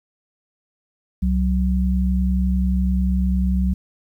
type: tone pair together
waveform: sine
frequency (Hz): 65.8 / 186.1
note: C2 / F#3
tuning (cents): +10 / +10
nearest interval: octave + tritone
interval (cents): 1800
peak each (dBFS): -18 / -20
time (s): 1.22-3.74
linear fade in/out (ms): 10
effects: 9-bit